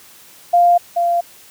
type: tone pair in turn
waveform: sine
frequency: 698.5 / 690.9 Hz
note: F5 / F5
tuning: 0 / -19 cents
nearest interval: unison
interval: 19 cents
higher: first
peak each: -8 / -13 dBFS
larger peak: first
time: 0.53-0.78 / 0.96-1.21 s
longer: neither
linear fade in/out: 10 ms
effects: white hiss -44 dBFS RMS until 1.5 s + high-pass 60 Hz 12 dB/octave